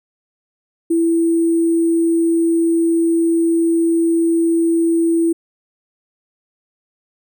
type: tone with sample-and-hold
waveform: sine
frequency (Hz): 332.9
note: E4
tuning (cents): +17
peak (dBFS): -12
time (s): 0.9-5.33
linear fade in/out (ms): 10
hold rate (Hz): 8820
effects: none